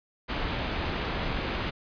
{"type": "low-pass noise", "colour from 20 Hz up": "pink", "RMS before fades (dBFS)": -31, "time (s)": [0.28, 1.71], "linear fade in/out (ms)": 20, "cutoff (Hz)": 3900, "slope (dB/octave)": 24, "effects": ["resampled to 11025 Hz"]}